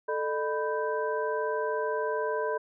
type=tone cluster; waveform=sine; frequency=439.4 / 606 / 991 / 1556 Hz; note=A4 / D#5 / B5 / G6; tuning=-2 / -46 / +6 / -13 cents; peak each=-30 / -33 / -33 / -37 dBFS; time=0.08-2.58 s; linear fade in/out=10 ms; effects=none